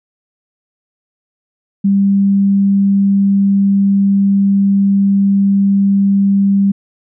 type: tone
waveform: sine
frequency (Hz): 197.8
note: G3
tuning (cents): +16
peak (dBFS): -8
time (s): 1.84-6.72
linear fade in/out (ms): 10
effects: none